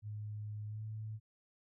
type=tone with pitch glide; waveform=sine; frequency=105.6 to 108.69 Hz; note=G#2 to A2; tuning=+29 to -21 cents; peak=-40 dBFS; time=0.02-1.2 s; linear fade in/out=50 ms; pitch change=+50 cents; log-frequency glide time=0.67-0.82 s; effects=none

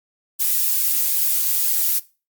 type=noise with flanger; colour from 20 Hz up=violet; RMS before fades=-19 dBFS; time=0.39-2 s; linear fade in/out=20 ms; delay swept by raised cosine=1.8 to 7.6 ms; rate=2.3 Hz; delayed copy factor=+0.7; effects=noise-tail reverb RT60 0.3 s tail -19 dB re dry + Opus 48 kbps

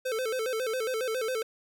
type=tone with vibrato; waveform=square; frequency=476.8 Hz; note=A#4; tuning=39 cents sharp; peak=-29 dBFS; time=0.05-1.43 s; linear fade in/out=10 ms; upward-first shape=square; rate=7.3 Hz; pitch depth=130 cents each way; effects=none

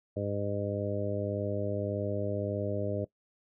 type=harmonic tone; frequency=101.7 Hz; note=G#2; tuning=36 cents flat; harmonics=1 / 2 / 3 / 4 / 5 / 6; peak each=-35 / -39 / -39 / -39 / -37 / -36 dBFS; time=0.16-3.05 s; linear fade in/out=10 ms; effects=noise-tail reverb RT60 0.1 s tail -19 dB re dry

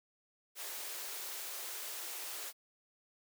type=high-pass noise; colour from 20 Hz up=white; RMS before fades=-43 dBFS; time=0.55-2.53 s; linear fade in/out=50 ms; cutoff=330 Hz; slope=96 dB/octave; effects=none

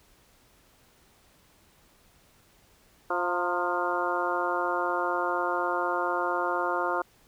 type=harmonic tone with a mistuned harmonic; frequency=175.9 Hz; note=F3; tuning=13 cents sharp; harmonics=2 / 3 / 4 / 5 / 6 / 7 / 8; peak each=-33 / -33 / -33 / -33 / -33 / -33 / -33 dBFS; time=3.1-7.02 s; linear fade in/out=5 ms; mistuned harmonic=5; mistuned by=+55 cents; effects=pink hiss -61 dBFS RMS until 7.27 s

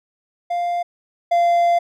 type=tone pair in turn; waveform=triangle; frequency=698.5 / 690.5 Hz; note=F5 / F5; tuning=0 / -20 cents; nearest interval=unison; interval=20 cents; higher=first; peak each=-17 / -11 dBFS; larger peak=second; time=0.5-0.83 / 1.31-1.79 s; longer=second; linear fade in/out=10 ms; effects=none

